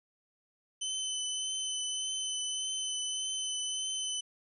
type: tone with vibrato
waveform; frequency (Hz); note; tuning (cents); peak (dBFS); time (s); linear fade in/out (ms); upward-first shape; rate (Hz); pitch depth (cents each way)
20% pulse; 3037; F#7; +44; -27; 0.81-4.21; 10; triangle; 1.7; 17
effects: resampled to 24000 Hz